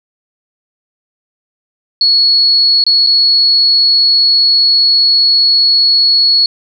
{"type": "tone with dropouts", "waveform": "sine", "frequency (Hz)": 4365, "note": "C#8", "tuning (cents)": -28, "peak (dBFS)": -6, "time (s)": [2.01, 6.46], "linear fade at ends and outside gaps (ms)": 2, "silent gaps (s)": [[2.84, 2.865], [3.065, 3.07]], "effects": []}